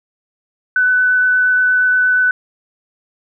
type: tone with vibrato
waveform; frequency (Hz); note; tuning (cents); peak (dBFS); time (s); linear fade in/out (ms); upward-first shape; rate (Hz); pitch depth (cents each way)
sine; 1500; F#6; +23; -10; 0.76-2.31; 2; sine; 8.5; 8
effects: none